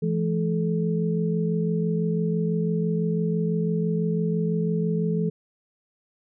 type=tone cluster; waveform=sine; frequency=167.7 / 213.7 / 432.5 Hz; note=E3 / G#3 / A4; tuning=+30 / +50 / -30 cents; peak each=-23 / -29 / -28 dBFS; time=0.02-5.3 s; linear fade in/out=10 ms; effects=none